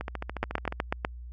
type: two click trains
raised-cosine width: 0.5 ms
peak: -11 / -18 dBFS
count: 6 / 11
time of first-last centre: 0.43-1.049 / 0.01-0.724 s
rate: 8.08 / 14 Hz
effects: added 60 Hz sine -39 dBFS peak until 1.32 s + AAC 48 kbps